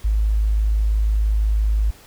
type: tone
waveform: sine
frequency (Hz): 53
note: G#1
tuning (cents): +36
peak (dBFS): -15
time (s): 0.04-1.91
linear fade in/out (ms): 10
effects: pink hiss -47 dBFS RMS until 2.06 s